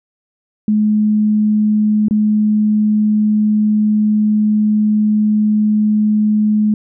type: tone with dropouts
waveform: sine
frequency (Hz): 212.3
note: G#3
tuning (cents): +38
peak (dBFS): -10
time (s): 0.68-6.74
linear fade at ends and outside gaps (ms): 2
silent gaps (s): 2.084-2.109
effects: none